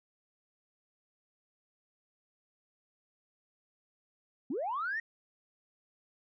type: linear sweep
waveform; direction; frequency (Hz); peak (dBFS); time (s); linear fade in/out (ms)
sine; up; 220.6 to 1900; -31; 4.5-5; 5
effects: tanh soft clip ceiling -27 dBFS